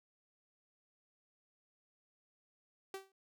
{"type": "tone with exponential decay", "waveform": "sawtooth", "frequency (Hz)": 386.4, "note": "G4", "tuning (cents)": -25, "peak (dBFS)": -35, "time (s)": [2.94, 3.12], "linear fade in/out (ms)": 2, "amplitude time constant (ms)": 39, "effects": []}